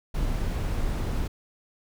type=noise; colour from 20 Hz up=brown; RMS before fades=-27 dBFS; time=0.14-1.28 s; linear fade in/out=10 ms; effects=none